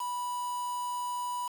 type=tone with quantisation; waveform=triangle; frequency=982 Hz; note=B5; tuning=10 cents flat; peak=-30 dBFS; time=0-1.48 s; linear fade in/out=5 ms; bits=7; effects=none